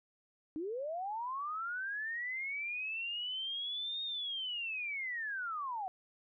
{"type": "linear two-way sweep", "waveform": "sine", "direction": "up then down", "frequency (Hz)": [293.7, 3724, 725], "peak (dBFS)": -36, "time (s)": [0.56, 5.88], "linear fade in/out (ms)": 0, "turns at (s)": 4.03, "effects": []}